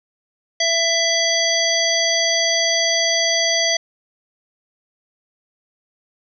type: harmonic tone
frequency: 665 Hz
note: E5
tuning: 15 cents sharp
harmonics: 1 / 3 / 5 / 7 / 9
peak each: -22 / -22 / -22 / -22 / -22 dBFS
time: 0.6-3.77 s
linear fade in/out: 5 ms
effects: none